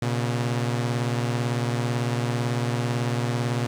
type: beating tone pair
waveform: sawtooth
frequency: 119.6 / 137.6 Hz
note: A#2 / C#3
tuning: +45 / -12 cents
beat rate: 18 Hz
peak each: -20 / -26 dBFS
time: 0.02-3.67 s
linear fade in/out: 5 ms
effects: low-pass 9000 Hz 12 dB/octave + 9-bit